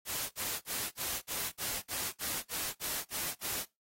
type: noise bursts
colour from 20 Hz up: white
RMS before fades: -36 dBFS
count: 12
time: 0.05-3.655 s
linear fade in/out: 50 ms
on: 250 ms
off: 55 ms
effects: noise-tail reverb RT60 0.2 s tail -21 dB re dry + AAC 48 kbps